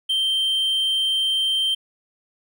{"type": "tone", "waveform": "triangle", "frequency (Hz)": 3136, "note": "G7", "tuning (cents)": 0, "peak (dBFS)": -17, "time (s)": [0.09, 1.75], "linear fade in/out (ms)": 10, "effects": []}